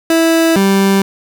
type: tone pair in turn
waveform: 30% pulse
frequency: 328.1 / 195.52 Hz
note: E4 / G3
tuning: -8 / -4 cents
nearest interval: major sixth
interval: 896 cents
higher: first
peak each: -6 dBFS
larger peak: neither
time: 0.1-0.56 / 0.56-1.02 s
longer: neither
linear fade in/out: 2 ms
effects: 7-bit